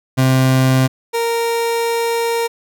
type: tone pair in turn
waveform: 30% pulse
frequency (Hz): 130.81 / 464.3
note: C3 / A#4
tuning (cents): 0 / -7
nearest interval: octave + minor seventh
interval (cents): 2193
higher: second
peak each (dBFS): -8 / -13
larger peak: first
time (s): 0.17-0.88 / 1.13-2.48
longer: second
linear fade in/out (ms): 20
effects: none